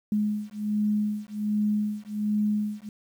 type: beating tone pair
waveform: sine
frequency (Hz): 209.4 / 210.7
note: G#3 / G#3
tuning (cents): +15 / +25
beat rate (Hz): 1.3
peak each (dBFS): -27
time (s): 0.12-2.89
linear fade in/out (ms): 2
effects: 9-bit